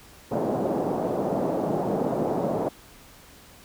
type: band-pass noise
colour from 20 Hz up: white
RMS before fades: -26 dBFS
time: 0.31-2.69 s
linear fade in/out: 10 ms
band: 140 to 690 Hz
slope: 24 dB/octave
effects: pink hiss -50 dBFS RMS until 3.64 s